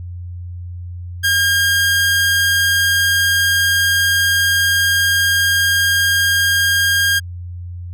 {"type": "tone", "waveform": "sawtooth", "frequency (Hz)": 1615, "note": "G#6", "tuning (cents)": -49, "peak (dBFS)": -9, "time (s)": [1.23, 7.2], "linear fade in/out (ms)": 20, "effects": ["added 88 Hz sine -26 dBFS peak until 7.93 s"]}